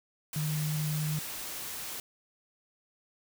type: tone in noise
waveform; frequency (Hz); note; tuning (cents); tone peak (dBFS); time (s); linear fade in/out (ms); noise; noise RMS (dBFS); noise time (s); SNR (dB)
sine; 152.8; D#3; -31; -29; 0.36-1.19; 2; white; -39; 0.33-2; +7
effects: none